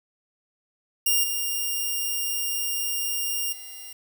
5% pulse tone with level steps, 2804 Hz, F7, 6 cents sharp, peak -10 / -16 / -29 dBFS, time 1.06-3.93 s, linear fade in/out 5 ms, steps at 1.23 / 3.52 s, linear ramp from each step 10 ms, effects 8-bit

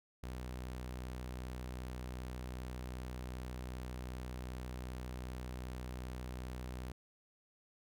sawtooth tone, 62.6 Hz, B1, 24 cents sharp, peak -38 dBFS, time 0.23-6.92 s, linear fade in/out 5 ms, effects none

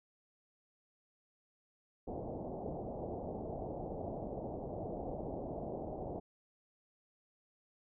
white low-pass noise, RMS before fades -42 dBFS, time 2.07-6.2 s, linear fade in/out 10 ms, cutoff 750 Hz, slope 48 dB/octave, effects none

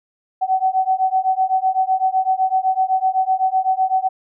sine beating tone pair, 752 / 759.9 Hz, F#5 / F#5, +28 / +46 cents, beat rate 7.9 Hz, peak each -18 dBFS, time 0.41-4.09 s, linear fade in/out 20 ms, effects none

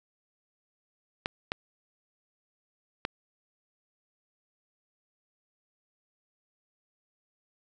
clicks, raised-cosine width 0.3 ms, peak -13 dBFS, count 3, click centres 1.259 / 1.519 / 3.051 s, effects none

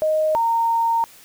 sine tone pair in turn, 622.3 / 920.4 Hz, D#5 / A#5, 0 / -22 cents, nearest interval perfect fifth, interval 678 cents, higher second, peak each -16 dBFS, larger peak neither, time 0.02-0.35 / 0.35-1.04 s, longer second, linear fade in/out 0 ms, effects white hiss -47 dBFS RMS until 1.24 s

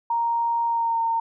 sine tone with pitch glide, 932.3 to 915.2 Hz, A#5 to A#5, 0 to -32 cents, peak -20 dBFS, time 0.1-1.2 s, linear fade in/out 5 ms, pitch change -32 cents, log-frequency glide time 0.66-1.01 s, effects none

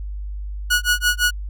sawtooth tone with tremolo, 1460 Hz, F#6, 24 cents flat, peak -10 dBFS, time 0.7-1.31 s, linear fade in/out 10 ms, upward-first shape sine, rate 5.9 Hz, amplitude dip 100%, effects added 50 Hz sine -26 dBFS peak until 1.49 s

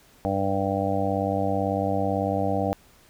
harmonic tone, 98 Hz, G2, in tune, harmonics 1 / 2 / 3 / 5 / 6 / 7 / 8, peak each -30 / -30 / -30 / -30 / -30 / -30 / -30 dBFS, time 0.25-2.73 s, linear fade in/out 0 ms, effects pink hiss -56 dBFS RMS until 3.09 s

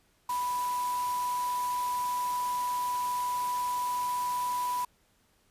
sine tone in noise, 987.8 Hz, B5, in tune, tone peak -28 dBFS, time 0.29-4.85 s, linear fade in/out 5 ms, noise white, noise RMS -42 dBFS, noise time 0.29-4.85 s, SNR +11 dB, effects pink hiss -68 dBFS RMS until 5.5 s + resampled to 32000 Hz

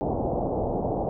white low-pass noise, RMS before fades -27 dBFS, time 0.01-1.09 s, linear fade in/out 0 ms, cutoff 800 Hz, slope 48 dB/octave, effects none

